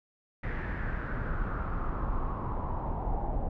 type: noise with low-pass filter sweep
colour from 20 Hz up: brown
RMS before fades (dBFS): -32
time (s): 0.43-3.49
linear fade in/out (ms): 5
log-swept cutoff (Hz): 1900 to 760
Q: 5.1
effects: none